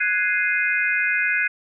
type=chord; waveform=sine; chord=Ab dominant seventh; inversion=third; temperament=equal; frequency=1480 / 1661.2 / 2093 / 2489 Hz; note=Gb6 / Ab6 / C7 / Eb7; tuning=0 / 0 / 0 / 0 cents; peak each=-24 dBFS; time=0-1.48 s; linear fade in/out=10 ms; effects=none